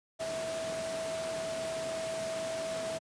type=tone in noise; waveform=sine; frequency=650 Hz; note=E5; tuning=24 cents flat; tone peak=-34 dBFS; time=0.19-2.99 s; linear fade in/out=20 ms; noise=pink; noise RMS=-40 dBFS; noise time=0.19-2.99 s; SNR=+3 dB; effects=high-pass 150 Hz 12 dB/octave + resampled to 22050 Hz